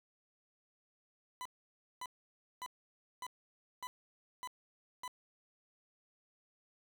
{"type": "tone bursts", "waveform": "40% pulse", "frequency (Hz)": 1000, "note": "B5", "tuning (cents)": 21, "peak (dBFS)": -40, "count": 7, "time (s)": [1.41, 5.078], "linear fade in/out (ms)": 0, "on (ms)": 44, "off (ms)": 560, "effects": []}